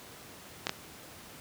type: clicks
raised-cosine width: 0.2 ms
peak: -12 dBFS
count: 2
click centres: 0.669 / 0.694 s
effects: pink hiss -49 dBFS RMS until 1.4 s + high-pass 100 Hz 12 dB/octave